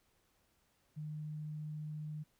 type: tone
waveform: sine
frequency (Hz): 152.4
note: D#3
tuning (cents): -36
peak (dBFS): -40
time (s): 0.96-2.24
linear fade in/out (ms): 20
effects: pink hiss -75 dBFS RMS until 2.39 s